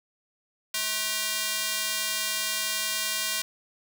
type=tone with high-pass filter; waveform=square; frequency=215.3 Hz; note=A3; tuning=37 cents flat; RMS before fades=-29 dBFS; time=0.74-3.42 s; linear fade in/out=5 ms; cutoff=2600 Hz; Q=0.6; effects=none